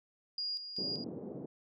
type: tone with tremolo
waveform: sine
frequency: 4848 Hz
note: D#8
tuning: 46 cents flat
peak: -34 dBFS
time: 0.38-1.04 s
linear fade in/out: 2 ms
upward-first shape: square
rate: 2.6 Hz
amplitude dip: 60%
type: band-pass noise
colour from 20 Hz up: white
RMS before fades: -43 dBFS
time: 0.78-1.46 s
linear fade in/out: 5 ms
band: 140 to 450 Hz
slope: 24 dB/octave
effects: none